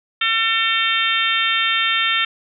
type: harmonic tone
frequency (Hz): 450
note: A4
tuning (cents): +39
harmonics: 3 / 4 / 5 / 6 / 7 / 8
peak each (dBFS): -23 / -23 / -23 / -23 / -23 / -23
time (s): 0.21-2.25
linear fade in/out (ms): 5
effects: none